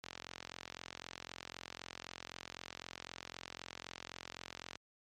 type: click train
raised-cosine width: 0.2 ms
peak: -26 dBFS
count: 208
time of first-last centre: 0.04-4.755 s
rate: 43.9 Hz
effects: high-pass 60 Hz 12 dB/octave + MP3 64 kbps